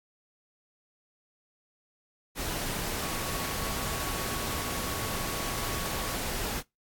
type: tone in noise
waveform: sine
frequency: 1116 Hz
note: C#6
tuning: 11 cents sharp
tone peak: -40 dBFS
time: 3-6.17 s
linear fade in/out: 50 ms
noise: pink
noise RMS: -33 dBFS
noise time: 2.35-6.63 s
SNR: -10 dB
effects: noise-tail reverb RT60 0.2 s tail -24 dB re dry + AAC 64 kbps